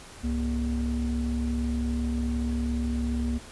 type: ring-modulated tone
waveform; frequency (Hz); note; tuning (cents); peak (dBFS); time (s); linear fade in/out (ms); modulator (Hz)
triangle; 85.3; F2; -40; -20; 0.23-3.39; 20; 152
effects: pink hiss -46 dBFS RMS until 3.51 s + resampled to 24000 Hz